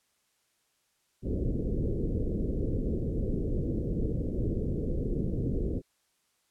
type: low-pass noise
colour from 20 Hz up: pink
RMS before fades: -30 dBFS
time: 1.22-5.82 s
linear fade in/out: 50 ms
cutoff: 490 Hz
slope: 48 dB/octave
effects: white hiss -73 dBFS RMS until 6.5 s + low-pass 11000 Hz 12 dB/octave